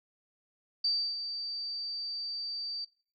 sine tone with ADSR envelope, 4639 Hz, D8, 22 cents flat, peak -25 dBFS, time 0.84-2.85 s, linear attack 7 ms, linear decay 310 ms, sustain -9 dB, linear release 10 ms, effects noise-tail reverb RT60 0.4 s tail -18 dB re dry

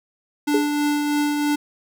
square tone with tremolo, 293.7 Hz, D4, in tune, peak -18 dBFS, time 0.47-1.56 s, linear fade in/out 10 ms, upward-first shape triangle, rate 3.1 Hz, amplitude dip 35%
sine tone with exponential decay, 415.3 Hz, G#4, in tune, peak -14 dBFS, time 0.54-0.72 s, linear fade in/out 5 ms, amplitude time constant 38 ms
effects none

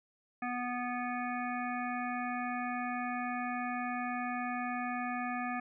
harmonic tone, 245.9 Hz, B3, 7 cents flat, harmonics 1 / 3 / 5 / 7 / 9 / 10, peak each -38 / -38 / -41 / -42 / -46 / -47 dBFS, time 0.42-5.6 s, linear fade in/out 5 ms, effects none

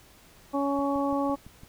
harmonic tone, 279.9 Hz, C#4, 17 cents sharp, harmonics 1 / 2 / 3 / 4, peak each -27 / -30 / -32 / -33 dBFS, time 0.53-1.36 s, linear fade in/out 20 ms
click train, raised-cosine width 5 ms, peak -33 dBFS, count 6, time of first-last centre 0.79-1.635 s, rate 5.92 Hz
effects pink hiss -55 dBFS RMS until 1.68 s

